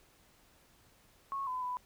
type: tone with pitch steps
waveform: sine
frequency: 1097 / 1011 / 995 Hz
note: C#6 / B5 / B5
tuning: -18 / +40 / +13 cents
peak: -34 dBFS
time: 1.32-1.77 s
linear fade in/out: 0 ms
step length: 150 ms
effects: pink hiss -65 dBFS RMS until 1.85 s